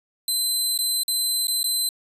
20% pulse tone with dropouts, 4060 Hz, B7, 47 cents sharp, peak -15 dBFS, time 0.28-1.89 s, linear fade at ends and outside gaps 2 ms, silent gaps 0.777-0.788 / 1.034-1.08 / 1.471-1.481 / 1.631-1.641 s, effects resampled to 32000 Hz

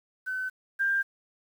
sine tone pair in turn, 1518 / 1591.2 Hz, F#6 / G6, +44 / +25 cents, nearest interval minor second, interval 81 cents, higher second, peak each -29 / -23 dBFS, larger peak second, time 0.26-0.5 / 0.79-1.03 s, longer neither, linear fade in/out 20 ms, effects 9-bit

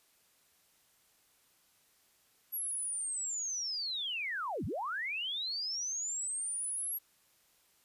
sine linear two-way sweep, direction down then up, 11580 to 69.2 to 11580 Hz, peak -34 dBFS, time 2.52-6.99 s, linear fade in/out 20 ms, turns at 4.65 s, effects white hiss -69 dBFS RMS until 7.84 s + resampled to 32000 Hz

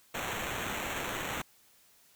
white noise with sample-and-hold, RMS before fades -36 dBFS, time 0.14-1.42 s, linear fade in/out 5 ms, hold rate 4900 Hz, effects white hiss -63 dBFS RMS until 2.15 s

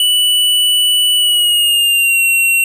square tone with pitch glide, 2964 to 2734 Hz, F#7 to F7, +2 to -37 cents, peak -10 dBFS, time 0-2.64 s, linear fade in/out 2 ms, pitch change -139 cents, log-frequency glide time 1.16-2.22 s, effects none

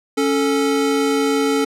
square tone pair together, 277.2 / 440 Hz, C#4 / A4, 0 / 0 cents, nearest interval minor sixth, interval 800 cents, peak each -19 dBFS, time 0.17-1.65 s, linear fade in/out 10 ms, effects low-pass 11000 Hz 12 dB/octave

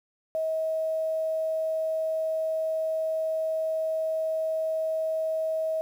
sine tone with quantisation, 638 Hz, D#5, 43 cents sharp, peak -25 dBFS, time 0.35-5.81 s, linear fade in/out 0 ms, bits 9, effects none

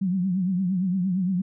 sine tone with vibrato, 185 Hz, F#3, in tune, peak -21 dBFS, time 0.01-1.42 s, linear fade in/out 10 ms, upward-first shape triangle, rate 8.7 Hz, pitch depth 120 cents each way, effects none

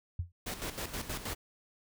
sine tone with exponential decay, 86.9 Hz, F2, 8 cents flat, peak -28 dBFS, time 0.19-0.32 s, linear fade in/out 5 ms, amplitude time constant 27 ms
pink noise with tremolo, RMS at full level -37 dBFS, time 0.46-1.35 s, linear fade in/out 10 ms, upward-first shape square, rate 6.3 Hz, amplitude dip 65%
effects none

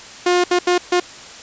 sawtooth tone bursts at uneven times, 356.4 Hz, F4, 35 cents sharp, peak -9 dBFS, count 4, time 0.26-0.44 / 0.51-0.59 / 0.67-0.78 / 0.92-1 s, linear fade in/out 5 ms, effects white hiss -37 dBFS RMS until 1.42 s + resampled to 16000 Hz

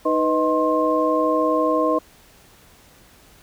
sine tone cluster, 310.4 / 496 / 628 / 1061 Hz, D#4 / B4 / D#5 / C6, -4 / +7 / +16 / +24 cents, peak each -22 dBFS, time 0.05-1.99 s, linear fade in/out 10 ms, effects pink hiss -51 dBFS RMS until 3.42 s

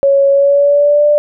sine tone with pitch glide, 554.4 to 590.8 Hz, C#5 to D5, 0 to +10 cents, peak -6 dBFS, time 0.03-1.18 s, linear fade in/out 0 ms, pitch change +110 cents, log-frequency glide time 0.3-1.05 s, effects none

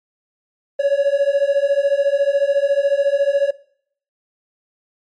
triangle beating tone pair, 554.4 / 568.4 Hz, C#5 / C#5, 0 / +43 cents, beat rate 14 Hz, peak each -15 dBFS, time 0.79-3.51 s, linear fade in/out 10 ms, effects noise-tail reverb RT60 0.6 s tail -20 dB re dry + MP3 48 kbps

